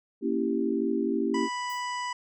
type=chord; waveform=sine; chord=A# diminished seventh; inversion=none; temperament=equal; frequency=233.1 / 277.2 / 329.6 / 392 Hz; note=A#3 / C#4 / E4 / G4; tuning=0 / 0 / 0 / 0 cents; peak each=-30 dBFS; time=0.21-1.49 s; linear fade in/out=50 ms
type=harmonic tone; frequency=987 Hz; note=B5; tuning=1 cent flat; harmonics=1 / 2 / 3 / 5 / 6 / 7 / 8; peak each=-31 / -37 / -42 / -45 / -50 / -53 / -48 dBFS; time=1.34-2.13 s; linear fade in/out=5 ms
type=noise with exponential decay; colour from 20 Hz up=violet; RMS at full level=-45 dBFS; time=1.7-1.9 s; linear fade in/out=0 ms; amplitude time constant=42 ms
effects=none